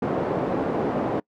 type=band-pass noise; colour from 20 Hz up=pink; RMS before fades=-25 dBFS; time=0.02-1.2 s; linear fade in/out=5 ms; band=240 to 680 Hz; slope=12 dB/octave; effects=noise-tail reverb RT60 0.1 s tail -25 dB re dry